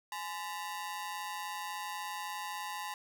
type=ring-modulated tone; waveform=sawtooth; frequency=932.3 Hz; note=A#5; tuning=in tune; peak=-31 dBFS; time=0.12-2.94 s; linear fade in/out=2 ms; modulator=91.8 Hz; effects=none